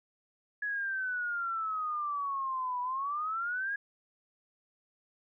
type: exponential two-way sweep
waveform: sine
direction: down then up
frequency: 1690 to 979 to 1666 Hz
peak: -31 dBFS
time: 0.62-3.76 s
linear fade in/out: 5 ms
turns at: 2.81 s
effects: none